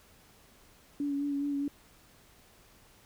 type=tone with vibrato; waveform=sine; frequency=284.1 Hz; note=C#4; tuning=43 cents sharp; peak=-29 dBFS; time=1-1.68 s; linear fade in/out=2 ms; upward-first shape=sine; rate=4.8 Hz; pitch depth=24 cents each way; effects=pink hiss -60 dBFS RMS until 3.05 s